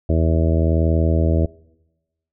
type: harmonic tone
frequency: 81.1 Hz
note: E2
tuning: 28 cents flat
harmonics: 1 / 2 / 3 / 4 / 5 / 6 / 7 / 8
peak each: -16 / -23 / -26 / -24 / -28 / -30 / -28 / -29 dBFS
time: 0.09-1.46 s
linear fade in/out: 5 ms
effects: noise-tail reverb RT60 1.0 s tail -23 dB re dry